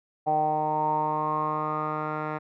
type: tone with low-pass filter sweep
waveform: 10% pulse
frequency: 153.5 Hz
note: D#3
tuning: 23 cents flat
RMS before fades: -27 dBFS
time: 0.26-2.39 s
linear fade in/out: 20 ms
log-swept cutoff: 750 to 1500 Hz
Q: 9
effects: none